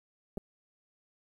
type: clicks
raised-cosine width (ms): 2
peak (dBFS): -25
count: 2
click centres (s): 0.373 / 0.378
effects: 10-bit